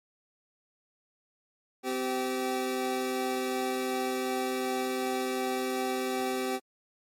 25% pulse tone pair together, 257.1 / 387 Hz, C4 / G4, -30 / -22 cents, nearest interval perfect fifth, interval 708 cents, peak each -29 / -27 dBFS, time 1.83-6.6 s, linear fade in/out 50 ms, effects MP3 64 kbps

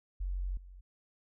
sine tone with level steps, 45.82 Hz, F#1, 16 cents flat, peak -32 / -48 dBFS, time 0.2-0.81 s, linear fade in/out 10 ms, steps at 0.57 s, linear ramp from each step 2 ms, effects none

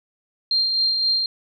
sine tone with tremolo, 4186 Hz, C8, in tune, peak -16 dBFS, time 0.51-1.26 s, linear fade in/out 2 ms, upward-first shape sine, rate 3.8 Hz, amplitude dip 35%, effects none

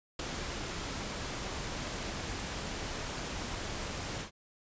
pink noise with ADSR envelope, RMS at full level -32 dBFS, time 0.19-4.31 s, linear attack 5 ms, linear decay 6 ms, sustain -6 dB, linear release 100 ms, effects resampled to 16000 Hz

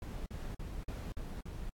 brown noise bursts, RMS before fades -41 dBFS, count 6, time 0.02-1.695 s, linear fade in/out 2 ms, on 240 ms, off 47 ms, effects AAC 64 kbps

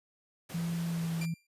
pink noise, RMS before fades -45 dBFS, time 0.49-1.26 s, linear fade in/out 10 ms
sine tone with pitch glide, 168.8 to 165.04 Hz, E3 to E3, +41 to +2 cents, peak -30 dBFS, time 0.54-1.34 s, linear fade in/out 5 ms, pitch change -39 cents, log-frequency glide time 0.86-1.14 s
sawtooth tone with exponential decay, 2375 Hz, D7, 19 cents sharp, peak -34 dBFS, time 1.21-1.47 s, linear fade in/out 5 ms, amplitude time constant 56 ms
effects high-pass 100 Hz 12 dB/octave + resampled to 32000 Hz

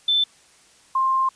sine tone pair in turn, 3531 / 1056.2 Hz, A7 / C6, +5 / +16 cents, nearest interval octave + major sixth, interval 2089 cents, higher first, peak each -16 / -17 dBFS, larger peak first, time 0.08-0.24 / 0.95-1.29 s, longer second, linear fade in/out 5 ms, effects white hiss -54 dBFS RMS until 1.35 s + resampled to 22050 Hz

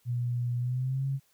sine tone with pitch glide, 121.4 to 136.27 Hz, B2 to C#3, -29 to -29 cents, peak -27 dBFS, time 0.05-1.2 s, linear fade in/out 50 ms, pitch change +200 cents, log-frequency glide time 0.58-1.06 s, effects white hiss -68 dBFS RMS until 1.33 s

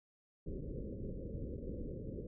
pink low-pass noise, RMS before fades -43 dBFS, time 0.46-2.27 s, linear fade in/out 5 ms, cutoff 550 Hz, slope 96 dB/octave, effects none

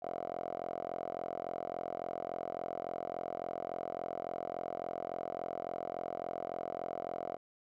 5% pulse tone with band-pass filter, 43.56 Hz, F1, 4 cents flat, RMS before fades -40 dBFS, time 0.02-7.37 s, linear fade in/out 10 ms, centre 700 Hz, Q 8.2, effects none

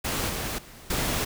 pink noise with level steps, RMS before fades -28 / -31 / -47 / -27 dBFS, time 0.04-1.25 s, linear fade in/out 10 ms, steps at 0.29 / 0.58 / 0.9 s, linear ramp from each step 5 ms, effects none

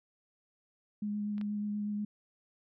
sine tone with vibrato, 207.7 Hz, G#3, in tune, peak -32 dBFS, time 1.02-2.05 s, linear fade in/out 5 ms, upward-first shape sine, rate 8.3 Hz, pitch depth 13 cents each way
clicks, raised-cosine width 0.3 ms, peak -37 / -32 dBFS, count 2, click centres 1.381 / 1.413 s
effects none

